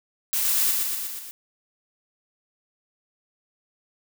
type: noise with echo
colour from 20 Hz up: blue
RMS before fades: -24 dBFS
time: 0.33-0.71 s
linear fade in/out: 0 ms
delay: 120 ms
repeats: 5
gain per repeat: -3 dB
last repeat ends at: 1.31 s
effects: none